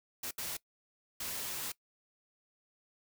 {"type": "noise bursts at uneven times", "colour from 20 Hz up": "white", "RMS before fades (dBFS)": -39, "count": 3, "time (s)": [[0.23, 0.31], [0.38, 0.57], [1.2, 1.72]], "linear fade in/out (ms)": 5, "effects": ["noise-tail reverb RT60 0.1 s tail -21 dB re dry"]}